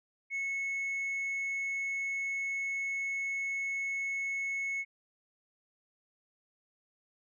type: tone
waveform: sine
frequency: 2196 Hz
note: C#7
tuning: 17 cents flat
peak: -29 dBFS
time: 0.3-4.85 s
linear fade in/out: 50 ms
effects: tanh soft clip ceiling -31 dBFS